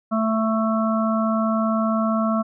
harmonic tone, 221.2 Hz, A3, 9 cents sharp, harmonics 1 / 3 / 5 / 6, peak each -20 / -25 / -27 / -28 dBFS, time 0.11-2.43 s, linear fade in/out 20 ms, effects none

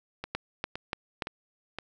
two click trains, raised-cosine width 0.3 ms, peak -14 / -19 dBFS, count 4 / 4, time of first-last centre 0.35-1.222 / 0.24-1.786 s, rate 3.44 / 1.94 Hz, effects none

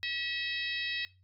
harmonic tone with a mistuned harmonic, 645 Hz, E5, 38 cents flat, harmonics 3 / 4 / 5 / 6 / 7 / 8, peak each -37 / -38 / -42 / -38 / -44 / -46 dBFS, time 0.03-1.05 s, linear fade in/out 0 ms, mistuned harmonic 6, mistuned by -17 cents, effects noise-tail reverb RT60 0.3 s tail -21 dB re dry + added 93 Hz sine -61 dBFS peak until 1.23 s

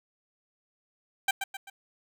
15% pulse tone with echo, 782 Hz, G5, 4 cents flat, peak -16 dBFS, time 1.28-1.31 s, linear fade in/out 5 ms, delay 130 ms, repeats 3, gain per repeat -7 dB, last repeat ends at 1.7 s, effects none

